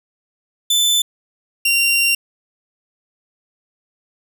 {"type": "tone pair in turn", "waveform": "sawtooth", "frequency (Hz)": [3520, 2764], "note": ["A7", "F7"], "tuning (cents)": [0, -19], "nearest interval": "major third", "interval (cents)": 419, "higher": "first", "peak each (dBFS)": -10, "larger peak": "neither", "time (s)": [[0.7, 1.02], [1.65, 2.15]], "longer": "second", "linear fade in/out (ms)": 5, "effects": []}